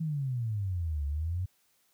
sine exponential two-way sweep, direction down then up, 164.81 to 70 to 94.6 Hz, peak -29 dBFS, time 0-1.46 s, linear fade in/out 10 ms, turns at 1.06 s, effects white hiss -70 dBFS RMS until 1.93 s

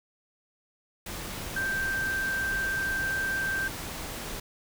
sine tone in noise, 1568 Hz, G6, in tune, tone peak -27 dBFS, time 1.56-3.68 s, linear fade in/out 5 ms, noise pink, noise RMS -37 dBFS, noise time 1.06-4.4 s, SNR +7 dB, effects none

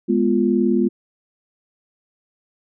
sine chord, F diminished, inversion first, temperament equal, 207.7 / 246.9 / 349.2 Hz, Ab3 / Cb4 / F4, 0 / 0 / 0 cents, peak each -19 dBFS, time 0.08-0.89 s, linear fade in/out 20 ms, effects none

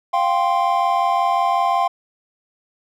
triangle chord, F suspended second, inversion none, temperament equal, 698.5 / 784 / 1046.5 Hz, F5 / G5 / C6, 0 / 0 / 0 cents, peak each -18 dBFS, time 0.13-1.88 s, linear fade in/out 10 ms, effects none

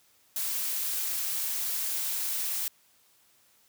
blue noise, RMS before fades -31 dBFS, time 0.36-2.68 s, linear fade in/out 2 ms, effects white hiss -64 dBFS RMS until 3.68 s + high-pass 60 Hz 12 dB/octave

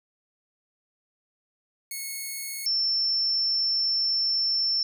5% pulse / sine tone pair in turn, 2191 / 5376 Hz, C#7 / E8, -21 / +33 cents, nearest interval octave + major third, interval 1554 cents, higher second, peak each -22 dBFS, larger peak neither, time 1.91-2.66 / 2.66-4.83 s, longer second, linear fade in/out 2 ms, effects none

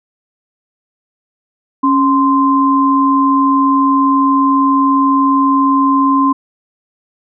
sine tone pair together, 275.8 / 1041.3 Hz, C#4 / C6, -9 / -9 cents, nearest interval octave + major seventh, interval 2300 cents, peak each -11 dBFS, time 1.83-6.33 s, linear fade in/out 10 ms, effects none

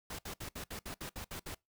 pink noise bursts, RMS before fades -43 dBFS, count 10, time 0.1-1.547 s, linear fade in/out 5 ms, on 88 ms, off 63 ms, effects noise-tail reverb RT60 0.2 s tail -24 dB re dry

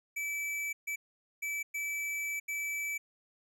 square tone bursts at uneven times, 2308 Hz, D7, 31 cents flat, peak -34 dBFS, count 5, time 0.16-0.73 / 0.87-0.96 / 1.42-1.63 / 1.74-2.4 / 2.48-2.98 s, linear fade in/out 10 ms, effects none

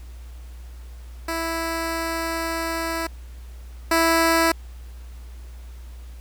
10% pulse tone pair in turn, 329.5 / 329.5 Hz, E4 / E4, -1 / -1 cents, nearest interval unison, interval 0 cents, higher neither, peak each -16 / -8 dBFS, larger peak second, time 1.28-3.07 / 3.91-4.52 s, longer first, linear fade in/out 5 ms, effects added 60 Hz sine -36 dBFS peak until 6.2 s + pink hiss -53 dBFS RMS until 6.2 s

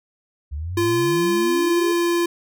sine exponential sweep, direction up, 68.6 to 434.7 Hz, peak -25 dBFS, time 0.51-1.93 s, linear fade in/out 20 ms
square tone, 343.9 Hz, F4, 27 cents flat, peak -18 dBFS, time 0.77-2.26 s, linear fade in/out 5 ms
effects none

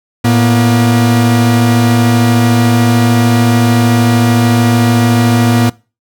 45% pulse tone pair together, 113.26 / 240 Hz, A#2 / B3, -49 / -49 cents, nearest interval octave + minor second, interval 1300 cents, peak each -10 dBFS, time 0.24-5.7 s, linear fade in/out 10 ms, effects noise-tail reverb RT60 0.3 s tail -22 dB re dry

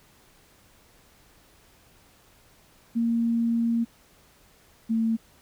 sine tone pair in turn, 231.9 / 225.4 Hz, A#3 / A3, -9 / +42 cents, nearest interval unison, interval 49 cents, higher first, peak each -21 dBFS, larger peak neither, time 2.95-3.85 / 4.89-5.17 s, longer first, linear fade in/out 20 ms, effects pink hiss -58 dBFS RMS until 5.41 s

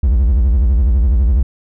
triangle tone with vibrato, 61.74 Hz, B1, in tune, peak -7 dBFS, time 0.03-1.43 s, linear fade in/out 5 ms, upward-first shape sine, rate 12 Hz, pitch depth 280 cents each way, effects none

